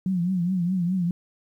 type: tone with vibrato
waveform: sine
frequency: 180 Hz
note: F#3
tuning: 47 cents flat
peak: -21 dBFS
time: 0.06-1.11 s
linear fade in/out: 2 ms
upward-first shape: triangle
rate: 4.8 Hz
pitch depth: 120 cents each way
effects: 10-bit